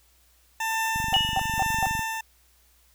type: tone with tremolo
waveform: 20% pulse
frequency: 893 Hz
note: A5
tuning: 25 cents sharp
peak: -19 dBFS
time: 0.6-2.21 s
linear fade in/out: 5 ms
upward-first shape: triangle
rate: 1.1 Hz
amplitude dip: 50%
type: click train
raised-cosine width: 5 ms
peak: -22 dBFS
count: 26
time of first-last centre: 0.96-1.993 s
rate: 24.2 Hz
type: tone bursts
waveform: sine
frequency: 778 Hz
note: G5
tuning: 13 cents flat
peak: -21 dBFS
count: 4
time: 1.13-1.858 s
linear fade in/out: 0 ms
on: 32 ms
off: 200 ms
type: tone with exponential decay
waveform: sine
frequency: 2908 Hz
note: F#7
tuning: 31 cents flat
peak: -17 dBFS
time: 1.14-1.7 s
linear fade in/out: 0 ms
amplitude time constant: 120 ms
effects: added 60 Hz sine -62 dBFS peak until 2.94 s + white hiss -62 dBFS RMS until 2.94 s